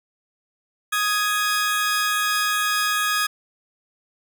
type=tone pair together; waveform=sawtooth; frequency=1247.4 / 1664 Hz; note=D#6 / G#6; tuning=+4 / +3 cents; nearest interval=perfect fourth; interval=499 cents; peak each=-19 / -19 dBFS; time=0.92-3.27 s; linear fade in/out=10 ms; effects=none